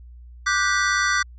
square chord, G major seventh, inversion second, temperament just, 1176 / 1470 / 1568 / 1960 Hz, D6 / F#6 / G6 / B6, +2 / -12 / 0 / -14 cents, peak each -25 dBFS, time 0.46-1.23 s, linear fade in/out 10 ms, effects added 60 Hz sine -40 dBFS peak until 1.38 s + resampled to 16000 Hz

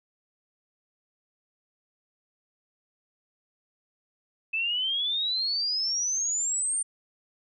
sine exponential sweep, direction up, 2600 to 9010 Hz, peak -25 dBFS, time 4.53-6.83 s, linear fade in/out 10 ms, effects none

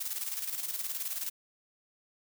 blue noise with tremolo, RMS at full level -34 dBFS, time 0-1.3 s, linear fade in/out 10 ms, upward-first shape square, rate 19 Hz, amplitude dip 55%, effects none

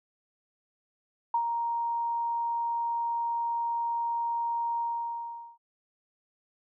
sine tone with ADSR envelope, 935 Hz, A#5, 5 cents sharp, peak -22 dBFS, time 1.34-5.58 s, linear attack 4 ms, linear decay 77 ms, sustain -5 dB, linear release 780 ms, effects none

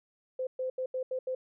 sine tone bursts at uneven times, 515 Hz, C5, 28 cents flat, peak -30 dBFS, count 6, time 0.39-0.47 / 0.59-0.7 / 0.78-0.86 / 0.94-1.03 / 1.11-1.19 / 1.27-1.35 s, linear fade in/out 5 ms, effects none

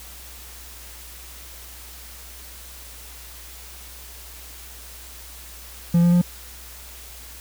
triangle tone with pitch steps, 171.1 / 173.49 / 175.91 Hz, F3 / F3 / F3, -35 / -11 / +13 cents, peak -11 dBFS, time 5.94-6.216 s, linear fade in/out 5 ms, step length 92 ms, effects added 60 Hz sine -43 dBFS peak until 7.4 s + white hiss -42 dBFS RMS until 7.4 s

